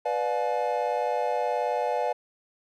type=chord; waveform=triangle; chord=B diminished seventh; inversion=none; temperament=just; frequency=493.9 / 592.7 / 711.2 / 853.4 Hz; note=B4 / D5 / F5 / Ab5; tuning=0 / +16 / +31 / +47 cents; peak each=-28 dBFS; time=0.05-2.13 s; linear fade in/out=10 ms; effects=none